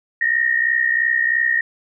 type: tone pair together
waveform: sine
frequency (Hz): 1818 / 1881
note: A#6 / A#6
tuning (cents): -44 / +15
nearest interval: minor second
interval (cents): 59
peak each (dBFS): -19 / -17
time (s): 0.21-1.61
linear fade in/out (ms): 5
effects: none